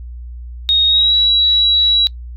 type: tone with pitch glide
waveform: sine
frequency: 3734 to 3899 Hz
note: A#7 to B7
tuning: +2 to -23 cents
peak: -9 dBFS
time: 0.69-2.07 s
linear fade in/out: 0 ms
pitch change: +75 cents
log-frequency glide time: 0.87-1.14 s
effects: noise-tail reverb RT60 0.1 s tail -22 dB re dry + added 60 Hz sine -27 dBFS peak until 2.36 s